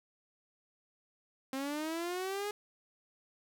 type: linear sweep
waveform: sawtooth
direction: up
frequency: 262.3 to 419 Hz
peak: -31 dBFS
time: 1.53-2.51 s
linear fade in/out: 2 ms
effects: none